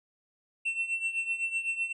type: tone with tremolo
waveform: triangle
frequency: 2699 Hz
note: E7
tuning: 40 cents sharp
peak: -24 dBFS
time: 0.65-1.93 s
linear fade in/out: 10 ms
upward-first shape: triangle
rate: 7.9 Hz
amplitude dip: 80%
effects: resampled to 22050 Hz